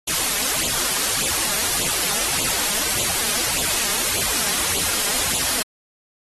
white noise with flanger, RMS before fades -21 dBFS, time 0.07-5.63 s, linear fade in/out 10 ms, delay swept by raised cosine 0.27 to 4.97 ms, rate 1.7 Hz, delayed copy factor +0.85, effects AAC 32 kbps

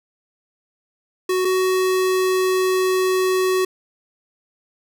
square tone pair in turn, 370 / 373 Hz, F#4 / F#4, 0 / +14 cents, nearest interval unison, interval 14 cents, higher second, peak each -18 / -17 dBFS, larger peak second, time 1.29-1.45 / 1.45-3.65 s, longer second, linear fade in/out 5 ms, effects none

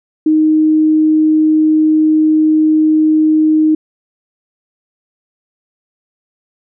sine tone, 311.1 Hz, D#4, in tune, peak -7 dBFS, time 0.26-3.75 s, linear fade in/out 5 ms, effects none

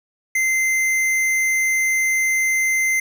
sine tone with tanh clipping, 2076 Hz, C7, 14 cents flat, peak -18 dBFS, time 0.35-3 s, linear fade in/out 5 ms, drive 16 dB, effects none

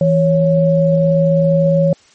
sine tone pair together, 164.56 / 554 Hz, E3 / C#5, -3 / -1 cents, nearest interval octave + major sixth, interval 2102 cents, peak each -12 dBFS, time 0.01-1.93 s, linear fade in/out 2 ms, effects white hiss -49 dBFS RMS until 2.14 s + MP3 32 kbps

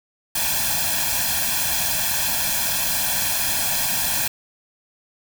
white noise with comb filter, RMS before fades -22 dBFS, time 0.35-4.28 s, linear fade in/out 5 ms, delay 1.2 ms, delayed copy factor +0.95, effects none

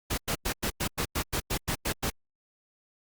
pink noise bursts, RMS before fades -29 dBFS, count 12, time 0.1-2.103 s, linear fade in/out 10 ms, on 78 ms, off 97 ms, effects Opus 48 kbps

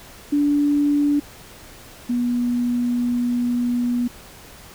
sine tone pair in turn, 290 / 242.7 Hz, D4 / B3, -22 / -30 cents, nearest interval minor third, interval 308 cents, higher first, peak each -15 / -18 dBFS, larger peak first, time 0.32-1.2 / 2.09-4.08 s, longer second, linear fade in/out 10 ms, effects pink hiss -43 dBFS RMS until 4.74 s

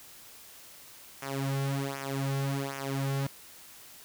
sawtooth tone with flanger, 137.3 Hz, C#3, 16 cents flat, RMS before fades -32 dBFS, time 1.22-3.27 s, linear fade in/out 5 ms, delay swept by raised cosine 0.23 to 3.23 ms, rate 1.3 Hz, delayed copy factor -0.95, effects white hiss -51 dBFS RMS until 4.04 s

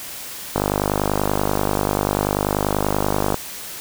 click train, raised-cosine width 1 ms, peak -4 dBFS, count 141, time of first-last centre 0.56-3.343 s, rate 50.3 Hz, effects white hiss -33 dBFS RMS until 3.8 s

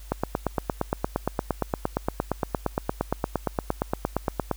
click train, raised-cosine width 1 ms, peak -9 dBFS, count 39, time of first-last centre 0.12-4.513 s, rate 8.65 Hz, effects added 50 Hz sine -40 dBFS peak until 4.56 s + white hiss -52 dBFS RMS until 4.56 s

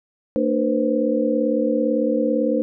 sine tone cluster, 228 / 297.5 / 484.1 / 522 Hz, A#3 / D4 / B4 / C5, -38 / +22 / -35 / -4 cents, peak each -23 / -22 / -24 / -22 dBFS, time 0.36-2.62 s, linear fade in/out 0 ms, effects none

